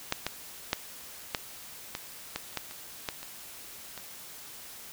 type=clicks; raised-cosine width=0.2 ms; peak=-9 / -12 / -8 / -10 / -16 / -14 / -30 / -13 / -26 / -13 / -24 / -23 dBFS; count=12; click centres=0.124 / 0.266 / 0.731 / 1.348 / 1.951 / 2.36 / 2.528 / 2.573 / 2.711 / 3.088 / 3.23 / 3.977 s; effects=white hiss -46 dBFS RMS until 4.92 s